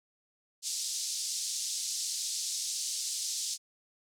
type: band-pass noise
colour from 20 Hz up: pink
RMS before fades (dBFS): -35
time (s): 0.62-3.58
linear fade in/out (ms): 50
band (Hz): 4600 to 8600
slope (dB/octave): 24
effects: none